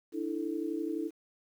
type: chord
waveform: sine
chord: D suspended second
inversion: none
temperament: equal with one note detuned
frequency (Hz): 297.8 / 329.6 / 440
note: D4 / E4 / A4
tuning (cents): +24 / 0 / 0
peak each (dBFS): -36 / -34 / -39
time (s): 0.12-1.11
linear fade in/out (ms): 50
effects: 10-bit